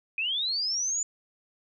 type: linear sweep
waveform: sine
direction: up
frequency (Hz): 2458 to 7040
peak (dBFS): -26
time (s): 0.18-1.03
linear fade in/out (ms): 2
effects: none